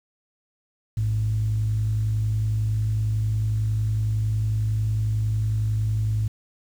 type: tone pair together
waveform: sine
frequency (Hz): 57.42 / 108.4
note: A#1 / A2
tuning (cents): -25 / -25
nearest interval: major seventh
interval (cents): 1100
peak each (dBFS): -29 / -20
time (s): 0.97-6.28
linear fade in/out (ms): 5
effects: tanh soft clip ceiling -15 dBFS + 8-bit